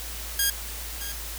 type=tone with echo; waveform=5% pulse; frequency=1625 Hz; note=G#6; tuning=38 cents flat; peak=-10 dBFS; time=0.39-0.5 s; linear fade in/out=2 ms; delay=620 ms; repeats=1; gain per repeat=-12 dB; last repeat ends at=1.12 s; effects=added 56 Hz sine -37 dBFS peak until 1.38 s + white hiss -37 dBFS RMS until 1.38 s